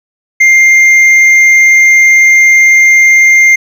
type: tone with hard clipping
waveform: sine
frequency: 2106 Hz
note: C7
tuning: 11 cents sharp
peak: -3 dBFS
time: 0.4-3.56 s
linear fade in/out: 10 ms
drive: 4 dB
effects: none